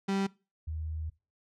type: tone pair in turn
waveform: 35% pulse / sine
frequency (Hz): 195.5 / 78.83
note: G3 / D#2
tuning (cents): -4 / +23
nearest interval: octave + major third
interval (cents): 1573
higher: first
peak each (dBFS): -26 / -33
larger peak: first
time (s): 0.08-0.27 / 0.67-1.1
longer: second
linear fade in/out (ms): 10
effects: noise-tail reverb RT60 0.3 s tail -22 dB re dry + low-pass 6000 Hz 12 dB/octave